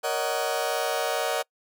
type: chord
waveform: sawtooth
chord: D# minor seventh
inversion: second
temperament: just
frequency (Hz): 466.7 / 560 / 622.3 / 746.7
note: A#4 / C#5 / D#5 / F#5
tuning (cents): +2 / +18 / 0 / +16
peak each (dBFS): -27 / -27 / -26 / -26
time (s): 0.03-1.43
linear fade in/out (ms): 20
effects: noise-tail reverb RT60 0.1 s tail -25 dB re dry

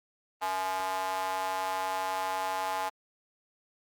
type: tone with high-pass filter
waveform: square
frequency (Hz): 94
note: F#2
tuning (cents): +28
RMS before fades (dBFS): -32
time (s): 0.41-2.9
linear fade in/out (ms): 20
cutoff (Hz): 850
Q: 4.1
effects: Opus 24 kbps

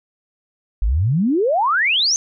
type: exponential sweep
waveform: sine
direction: up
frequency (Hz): 45.83 to 6440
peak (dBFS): -14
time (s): 0.82-2.16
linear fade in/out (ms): 0
effects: none

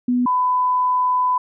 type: tone pair in turn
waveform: sine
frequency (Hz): 246.8 / 1001.6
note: B3 / B5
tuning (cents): -1 / +24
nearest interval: 2 octaves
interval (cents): 2425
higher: second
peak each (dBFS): -15 / -15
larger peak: neither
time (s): 0.08-0.26 / 0.26-1.38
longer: second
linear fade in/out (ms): 5
effects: none

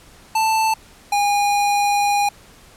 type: tone pair in turn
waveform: square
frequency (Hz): 883 / 816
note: A5 / G#5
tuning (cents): +6 / -31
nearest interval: minor second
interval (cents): 137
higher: first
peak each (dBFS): -16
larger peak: neither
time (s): 0.35-0.74 / 1.12-2.29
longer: second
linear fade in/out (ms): 5
effects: pink hiss -47 dBFS RMS until 2.76 s + low-pass 12000 Hz 12 dB/octave

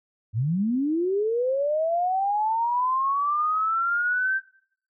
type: linear sweep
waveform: sine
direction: up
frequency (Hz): 99.5 to 1574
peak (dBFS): -21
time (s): 0.33-4.41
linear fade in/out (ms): 50
effects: noise-tail reverb RT60 0.6 s tail -21 dB re dry

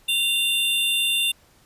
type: tone pair together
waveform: square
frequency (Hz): 2776 / 3569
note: F7 / A7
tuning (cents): -11 / +24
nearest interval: major third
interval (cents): 435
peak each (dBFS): -23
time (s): 0.08-1.32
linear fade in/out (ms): 10
effects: pink hiss -57 dBFS RMS until 1.65 s + resampled to 32000 Hz

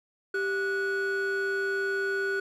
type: tone pair together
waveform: triangle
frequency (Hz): 392 / 1469.3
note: G4 / F#6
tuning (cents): 0 / -13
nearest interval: octave + major seventh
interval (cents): 2287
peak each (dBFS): -26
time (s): 0.34-2.4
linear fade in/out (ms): 5
effects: tanh soft clip ceiling -21 dBFS

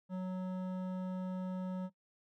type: tone with hard clipping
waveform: sine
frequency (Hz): 185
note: F#3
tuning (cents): 0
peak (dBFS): -38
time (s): 0.09-1.9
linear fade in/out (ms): 50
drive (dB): 12
effects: noise-tail reverb RT60 0.1 s tail -19 dB re dry

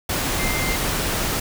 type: tone in noise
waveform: sine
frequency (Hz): 2093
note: C7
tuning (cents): 0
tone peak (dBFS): -27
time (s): 0.39-0.76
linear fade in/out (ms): 5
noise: pink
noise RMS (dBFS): -23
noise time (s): 0.09-1.4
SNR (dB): -7
effects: none

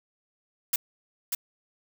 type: noise with echo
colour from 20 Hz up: blue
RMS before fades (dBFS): -24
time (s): 0.73-0.76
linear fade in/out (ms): 5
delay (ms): 590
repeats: 1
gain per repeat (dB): -4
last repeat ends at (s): 1.35
effects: none

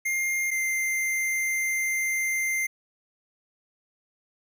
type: tone pair in turn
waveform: square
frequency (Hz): 2115 / 2091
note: C7 / C7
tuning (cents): +18 / -2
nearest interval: unison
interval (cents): 20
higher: first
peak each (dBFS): -25 / -25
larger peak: neither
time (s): 0.05-0.51 / 0.51-2.67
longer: second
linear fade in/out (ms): 10
effects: none

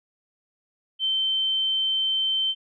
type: tone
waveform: sine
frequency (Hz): 3100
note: G7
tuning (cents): -20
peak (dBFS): -21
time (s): 0.99-2.55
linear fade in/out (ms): 50
effects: none

